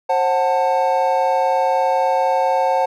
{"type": "chord", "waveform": "triangle", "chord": "F# diminished", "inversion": "second", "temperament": "just", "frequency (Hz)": [532.8, 740, 888], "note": ["C5", "F#5", "A5"], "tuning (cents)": [31, 0, 16], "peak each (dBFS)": -17, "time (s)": [0.09, 2.86], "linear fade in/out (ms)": 10, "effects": []}